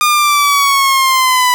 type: linear sweep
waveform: sawtooth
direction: down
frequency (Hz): 1218 to 987.8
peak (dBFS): -5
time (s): 0.01-1.54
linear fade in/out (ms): 0
effects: none